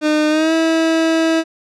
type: tone with pitch glide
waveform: 30% pulse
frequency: 304.7 to 324.7 Hz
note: D#4 to E4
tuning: -36 to -26 cents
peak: -10 dBFS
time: 0.01-1.44 s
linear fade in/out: 50 ms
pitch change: +110 cents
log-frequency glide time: 0.29-0.53 s
effects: low-pass 6000 Hz 12 dB/octave